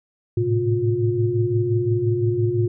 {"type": "tone cluster", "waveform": "sine", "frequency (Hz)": [107.5, 113.3, 132.6, 355.6], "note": ["A2", "A#2", "C3", "F4"], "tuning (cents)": [-40, -49, 23, 31], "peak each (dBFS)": [-24, -22, -29, -21], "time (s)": [0.37, 2.68], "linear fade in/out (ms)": 5, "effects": []}